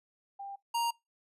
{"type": "tone pair in turn", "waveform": ["sine", "square"], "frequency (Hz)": [794, 935.1], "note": ["G5", "A#5"], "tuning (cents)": [22, 5], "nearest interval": "minor third", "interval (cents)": 283, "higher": "second", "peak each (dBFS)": [-39, -29], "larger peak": "second", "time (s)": [[0.39, 0.56], [0.74, 0.91]], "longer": "neither", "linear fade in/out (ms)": 10, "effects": ["noise-tail reverb RT60 0.2 s tail -24 dB re dry", "resampled to 32000 Hz"]}